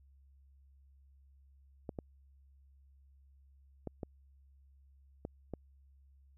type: clicks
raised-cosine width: 2 ms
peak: -26 dBFS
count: 6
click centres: 1.892 / 1.988 / 3.873 / 4.032 / 5.251 / 5.537 s
effects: added 68 Hz sine -60 dBFS peak until 6.37 s